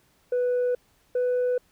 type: tone pair in turn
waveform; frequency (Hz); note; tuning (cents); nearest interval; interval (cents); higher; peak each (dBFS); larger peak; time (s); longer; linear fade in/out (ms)
sine; 493.9 / 496.5; B4 / B4; 0 / +9; unison; 9; second; -19; neither; 0.32-0.75 / 1.15-1.58; neither; 5
effects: tanh soft clip ceiling -20 dBFS + pink hiss -64 dBFS RMS until 1.71 s